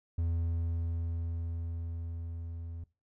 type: tone with level ramp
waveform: triangle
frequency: 83.7 Hz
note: E2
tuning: 27 cents sharp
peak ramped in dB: -26 to -37 dBFS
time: 0.18-2.84 s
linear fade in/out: 5 ms
effects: noise-tail reverb RT60 0.3 s tail -22 dB re dry